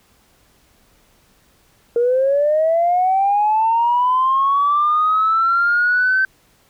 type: linear sweep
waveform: sine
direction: up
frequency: 466.2 to 1550 Hz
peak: -12 dBFS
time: 1.96-6.25 s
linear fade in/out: 2 ms
effects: tanh soft clip ceiling -8 dBFS + pink hiss -56 dBFS RMS until 6.69 s